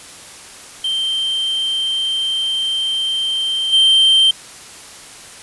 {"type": "tone with level steps", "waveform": "triangle", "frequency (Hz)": 3136, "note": "G7", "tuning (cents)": 0, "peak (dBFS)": [-15, -7], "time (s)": [0.84, 4.31], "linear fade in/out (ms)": 5, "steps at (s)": 3.72, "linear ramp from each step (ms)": 20, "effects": ["white hiss -37 dBFS RMS until 5.42 s", "resampled to 24000 Hz"]}